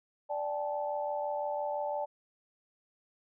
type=chord; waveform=sine; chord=D suspended fourth; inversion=none; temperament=equal with one note detuned; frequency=587.3 / 784 / 869.9 Hz; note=D5 / G5 / A5; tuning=0 / 0 / -20 cents; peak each=-34 / -39 / -36 dBFS; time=0.29-2.06 s; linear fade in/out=20 ms; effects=none